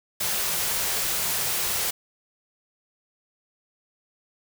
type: band-stop noise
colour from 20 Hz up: white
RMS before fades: -26 dBFS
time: 0.2-1.91 s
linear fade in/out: 10 ms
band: 220 to 330 Hz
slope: 96 dB/octave
effects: none